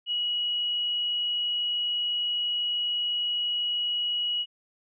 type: tone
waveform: sine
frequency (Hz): 2913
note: F#7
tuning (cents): -28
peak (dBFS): -25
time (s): 0.06-4.46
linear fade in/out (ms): 50
effects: none